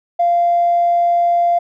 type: tone with tanh clipping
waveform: triangle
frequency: 693 Hz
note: F5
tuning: 14 cents flat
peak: -11 dBFS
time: 0.19-1.59 s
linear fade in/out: 10 ms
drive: 4 dB
effects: none